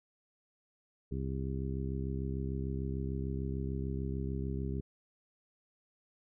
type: harmonic tone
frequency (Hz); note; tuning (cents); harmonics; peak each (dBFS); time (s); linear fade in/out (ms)
66.7; C2; +34; 1 / 2 / 3 / 4 / 5 / 6; -37 / -38 / -41 / -45 / -46 / -44; 1.11-4.81; 10
effects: none